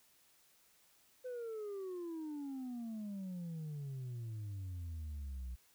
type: exponential sweep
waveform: sine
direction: down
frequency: 512 to 59.9 Hz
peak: -38 dBFS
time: 1.24-5.56 s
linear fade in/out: 20 ms
effects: tanh soft clip ceiling -40 dBFS + white hiss -69 dBFS RMS until 5.74 s